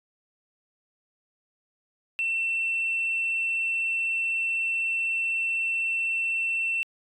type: tone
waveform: sine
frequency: 2692 Hz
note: E7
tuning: 36 cents sharp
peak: -23 dBFS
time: 2.19-6.83 s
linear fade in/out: 0 ms
effects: tanh soft clip ceiling -20 dBFS